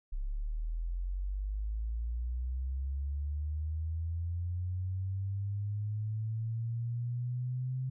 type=linear sweep; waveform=sine; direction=up; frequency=33.2 to 130.6 Hz; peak=-32 dBFS; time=0.12-7.9 s; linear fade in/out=10 ms; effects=none